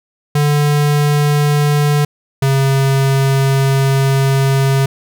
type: tone pair in turn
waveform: square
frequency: 146.83 / 135.8 Hz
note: D3 / C#3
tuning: 0 / -35 cents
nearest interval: minor second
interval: 135 cents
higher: first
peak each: -11 / -11 dBFS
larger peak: neither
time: 0.35-2.05 / 2.42-4.86 s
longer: second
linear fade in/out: 5 ms
effects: none